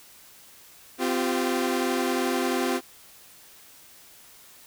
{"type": "chord", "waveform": "sawtooth", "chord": "C suspended fourth", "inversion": "none", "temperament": "equal with one note detuned", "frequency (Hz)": [257.6, 349.2, 392], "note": ["C4", "F4", "G4"], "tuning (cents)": [-27, 0, 0], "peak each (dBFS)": [-23, -24, -26], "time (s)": [0.98, 2.81], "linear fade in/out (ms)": 50, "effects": ["white hiss -51 dBFS RMS until 4.66 s"]}